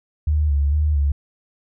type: tone with vibrato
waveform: sine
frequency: 73.42 Hz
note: D2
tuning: in tune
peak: -15 dBFS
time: 0.27-1.12 s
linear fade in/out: 5 ms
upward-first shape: square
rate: 2.2 Hz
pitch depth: 53 cents each way
effects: none